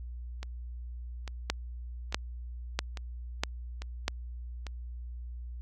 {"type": "two click trains", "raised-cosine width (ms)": 0.2, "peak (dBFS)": [-23, -10], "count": [6, 5], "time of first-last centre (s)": [[0.43, 4.667], [1.5, 4.081]], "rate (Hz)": [1.18, 1.55], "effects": ["added 60 Hz sine -38 dBFS peak until 5.61 s"]}